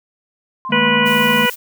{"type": "tone with tremolo", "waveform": "sine", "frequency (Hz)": 1046.5, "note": "C6", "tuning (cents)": 0, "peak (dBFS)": -21, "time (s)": [0.65, 1.43], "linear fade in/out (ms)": 0, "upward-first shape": "triangle", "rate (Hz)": 11, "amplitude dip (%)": 75}
{"type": "chord", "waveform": "triangle", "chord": "D# suspended fourth", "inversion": "none", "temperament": "equal with one note detuned", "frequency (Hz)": [155.56, 211.9, 233.1], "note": ["D#3", "G#3", "A#3"], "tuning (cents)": [0, 35, 0], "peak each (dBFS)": [-25, -19, -19], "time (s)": [0.69, 1.47], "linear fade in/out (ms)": 20}
{"type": "harmonic tone", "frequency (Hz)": 490, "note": "B4", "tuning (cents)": -14, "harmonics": [1, 2, 3, 4, 5, 6], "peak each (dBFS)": [-20, -20, -20, -20, -20, -20], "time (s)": [0.72, 1.5], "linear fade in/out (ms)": 5}
{"type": "noise", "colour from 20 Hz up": "blue", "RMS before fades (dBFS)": -30, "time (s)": [1.05, 1.56], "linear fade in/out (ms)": 20}
{"effects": []}